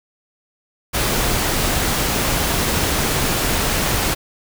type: noise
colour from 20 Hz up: pink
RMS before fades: -19 dBFS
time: 0.93-4.15 s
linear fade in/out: 20 ms
effects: none